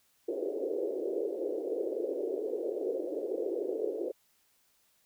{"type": "band-pass noise", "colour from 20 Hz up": "white", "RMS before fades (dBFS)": -34, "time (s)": [0.28, 4.12], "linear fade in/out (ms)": 10, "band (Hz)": [340, 510], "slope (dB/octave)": 48, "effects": ["white hiss -70 dBFS RMS until 5.05 s"]}